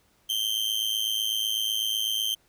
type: tone with amplitude modulation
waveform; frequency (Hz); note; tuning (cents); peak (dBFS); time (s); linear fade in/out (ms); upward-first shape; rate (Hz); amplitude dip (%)
40% pulse; 3136; G7; 0; -21; 0.29-2.35; 10; sine; 108; 80
effects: pink hiss -65 dBFS RMS until 2.48 s